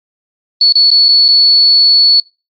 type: tone with dropouts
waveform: sine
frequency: 4421 Hz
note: C#8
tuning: 5 cents flat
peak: -4 dBFS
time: 0.61-2.2 s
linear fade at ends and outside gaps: 2 ms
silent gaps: 0.724-0.754 / 0.904-0.914 / 1.084-1.088 / 1.282-1.286 s
effects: noise-tail reverb RT60 0.3 s tail -25 dB re dry + MP3 32 kbps